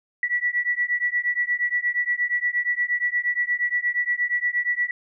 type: beating tone pair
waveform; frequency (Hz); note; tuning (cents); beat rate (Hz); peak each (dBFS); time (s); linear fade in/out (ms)
sine; 1945 / 1953.5; B6 / B6; -27 / -19; 8.5; -24; 0.23-4.91; 2
effects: none